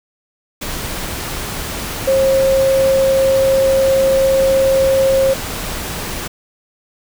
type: tone in noise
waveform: sine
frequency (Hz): 536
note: C5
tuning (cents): +42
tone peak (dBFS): -10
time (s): 2.07-5.34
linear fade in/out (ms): 10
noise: pink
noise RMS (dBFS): -24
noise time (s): 0.61-6.28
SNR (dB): +11
effects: none